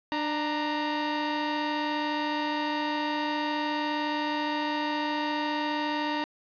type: tone pair together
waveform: sawtooth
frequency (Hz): 297.6 / 932.3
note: D4 / A#5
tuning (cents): +23 / 0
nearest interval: octave + minor sixth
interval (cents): 1977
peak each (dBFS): -26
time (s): 0.12-6.24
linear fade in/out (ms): 0
effects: resampled to 11025 Hz + 8-bit